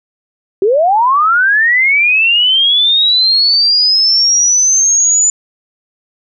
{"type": "linear sweep", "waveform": "sine", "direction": "up", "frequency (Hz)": [366.9, 7040], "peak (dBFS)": -7, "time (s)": [0.62, 5.3], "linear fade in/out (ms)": 2, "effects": []}